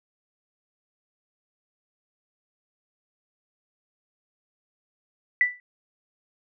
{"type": "tone with exponential decay", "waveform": "sine", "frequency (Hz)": 1975.5, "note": "B6", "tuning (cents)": 0, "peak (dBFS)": -13, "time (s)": [5.41, 5.6], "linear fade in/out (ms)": 1, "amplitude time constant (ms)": 40, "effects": []}